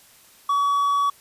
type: tone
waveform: triangle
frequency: 1134 Hz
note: C#6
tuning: 39 cents sharp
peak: -16 dBFS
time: 0.49-1.1 s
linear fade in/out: 5 ms
effects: white hiss -52 dBFS RMS until 1.2 s + resampled to 32000 Hz